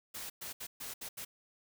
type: noise bursts at uneven times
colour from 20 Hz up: white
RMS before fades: -43 dBFS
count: 6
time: 0.14-0.3 / 0.41-0.53 / 0.6-0.67 / 0.8-0.94 / 1.01-1.09 / 1.17-1.25 s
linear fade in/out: 10 ms
effects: none